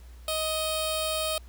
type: tone with notch filter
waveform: 10% pulse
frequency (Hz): 627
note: D#5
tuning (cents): +13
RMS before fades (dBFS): -29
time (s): 0.28-1.38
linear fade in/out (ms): 2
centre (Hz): 1800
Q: 0.72
effects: added 60 Hz sine -44 dBFS peak until 1.48 s + pink hiss -59 dBFS RMS until 1.48 s